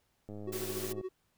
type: click train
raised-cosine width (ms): 2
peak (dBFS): -32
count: 76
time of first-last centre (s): 0.29-1.011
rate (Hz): 104
type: tone with tremolo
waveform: triangle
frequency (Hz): 373.5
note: F#4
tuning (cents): +16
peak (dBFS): -32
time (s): 0.47-1.09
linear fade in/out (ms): 5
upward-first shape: sine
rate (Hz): 14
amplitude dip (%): 85
type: noise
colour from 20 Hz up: white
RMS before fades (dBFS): -42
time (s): 0.52-0.93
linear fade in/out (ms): 10
effects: pink hiss -75 dBFS RMS until 1.37 s